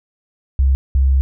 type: tone pair in turn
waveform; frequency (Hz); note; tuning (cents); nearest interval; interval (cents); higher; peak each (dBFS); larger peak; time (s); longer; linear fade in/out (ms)
sine; 66.9 / 66.9; C2 / C2; +39 / +39; unison; 0; neither; -10; neither; 0.59-0.75 / 0.95-1.21; second; 0
effects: none